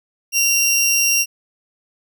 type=tone pair together; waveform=sawtooth; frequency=2751 / 5640 Hz; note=F7 / F8; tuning=-27 / +16 cents; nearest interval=octave; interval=1243 cents; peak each=-14 dBFS; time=0.32-1.26 s; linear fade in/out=50 ms; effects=none